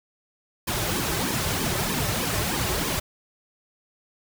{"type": "noise with flanger", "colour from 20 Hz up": "pink", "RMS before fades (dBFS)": -26, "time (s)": [0.67, 3], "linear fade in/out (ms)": 10, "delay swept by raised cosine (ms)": [1.4, 4.3], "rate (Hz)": 3.2, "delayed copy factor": -0.85, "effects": []}